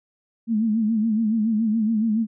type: tone with vibrato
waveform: sine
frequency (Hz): 220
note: A3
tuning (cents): 0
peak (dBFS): -18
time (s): 0.47-2.27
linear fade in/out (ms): 50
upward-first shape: sine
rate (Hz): 7.1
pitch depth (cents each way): 83
effects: none